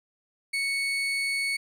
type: tone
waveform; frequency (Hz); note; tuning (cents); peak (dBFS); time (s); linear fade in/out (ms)
35% pulse; 2217; C#7; 0; -24; 0.53-1.57; 10
effects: low-pass 12000 Hz 12 dB/octave + 11-bit